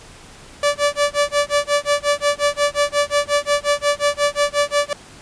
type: tone with tremolo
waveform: sawtooth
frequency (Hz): 580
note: D5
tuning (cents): -22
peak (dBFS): -9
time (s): 0.63-4.93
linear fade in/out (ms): 2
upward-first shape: sine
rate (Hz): 5.6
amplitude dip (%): 100
effects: pink hiss -42 dBFS RMS until 5.21 s + resampled to 22050 Hz